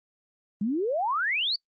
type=exponential sweep; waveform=sine; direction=up; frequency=192.5 to 4692 Hz; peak=-24 dBFS; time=0.61-1.56 s; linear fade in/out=5 ms; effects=noise-tail reverb RT60 0.1 s tail -25 dB re dry + Opus 32 kbps